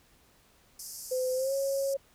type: band-pass noise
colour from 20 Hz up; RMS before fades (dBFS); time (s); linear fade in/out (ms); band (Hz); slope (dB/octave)
pink; -43; 0.79-1.94; 5; 4800 to 14000; 96
type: tone with pitch glide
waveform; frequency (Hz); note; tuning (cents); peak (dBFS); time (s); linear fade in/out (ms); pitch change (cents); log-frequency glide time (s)
sine; 511 to 547.7; C5 to C#5; -41 to -21; -27; 1.11-1.97; 10; +120; 1.35-1.53
effects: pink hiss -63 dBFS RMS until 2.14 s